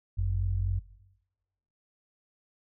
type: tone pair together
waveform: sine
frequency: 49.49 / 93.6 Hz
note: G1 / F#2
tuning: +17 / +20 cents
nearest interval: major seventh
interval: 1103 cents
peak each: -28 dBFS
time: 0.17-0.8 s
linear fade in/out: 20 ms
effects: noise-tail reverb RT60 1.0 s tail -19 dB re dry